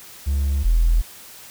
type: tone pair in turn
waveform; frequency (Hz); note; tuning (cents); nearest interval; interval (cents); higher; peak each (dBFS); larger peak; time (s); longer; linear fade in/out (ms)
triangle; 70 / 41.26; C#2 / E1; +18 / +2; major sixth; 916; first; -15 / -9; second; 0.26-0.64 / 0.64-1.02; neither; 20
effects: tanh soft clip ceiling -11 dBFS + white hiss -42 dBFS RMS until 1.5 s